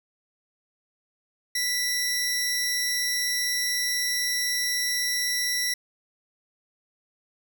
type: tone pair together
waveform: sawtooth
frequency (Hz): 1975.5 / 5588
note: B6 / F8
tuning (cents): 0 / 0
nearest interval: octave + tritone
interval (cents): 1800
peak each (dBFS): -24 / -24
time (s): 1.55-5.74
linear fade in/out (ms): 5
effects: none